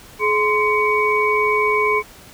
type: tone cluster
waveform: sine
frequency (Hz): 425.5 / 1037 / 2246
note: G#4 / C6 / C#7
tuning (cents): +42 / -16 / +22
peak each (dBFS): -19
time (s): 0.19-2.03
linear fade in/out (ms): 50
effects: pink hiss -43 dBFS RMS until 2.33 s